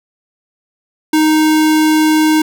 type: tone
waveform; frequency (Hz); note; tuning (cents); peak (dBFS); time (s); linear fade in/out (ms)
square; 310.9; D#4; -1; -9; 1.13-2.42; 5
effects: none